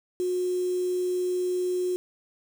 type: tone with quantisation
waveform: sine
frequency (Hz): 362.7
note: F#4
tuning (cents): -34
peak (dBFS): -24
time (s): 0.2-1.96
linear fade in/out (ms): 0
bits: 7
effects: none